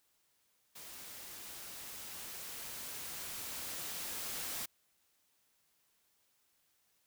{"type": "noise with level ramp", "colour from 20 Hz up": "white", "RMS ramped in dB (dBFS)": [-50, -40], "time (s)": [0.75, 4.66], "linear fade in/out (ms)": 10, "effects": ["white hiss -75 dBFS RMS until 7.06 s"]}